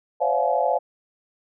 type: tone cluster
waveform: sine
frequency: 519 / 573 / 681 / 720 / 850 Hz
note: C5 / D5 / F5 / F#5 / G#5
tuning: -14 / -43 / -44 / -47 / +40 cents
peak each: -25 dBFS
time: 0.2-0.79 s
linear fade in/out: 20 ms
effects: none